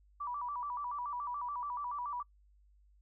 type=tone with vibrato; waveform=sine; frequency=1065 Hz; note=C6; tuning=30 cents sharp; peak=-36 dBFS; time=0.2-2.23 s; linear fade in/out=10 ms; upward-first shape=square; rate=7 Hz; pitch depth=150 cents each way; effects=noise-tail reverb RT60 0.1 s tail -25 dB re dry + added 50 Hz sine -62 dBFS peak until 3.01 s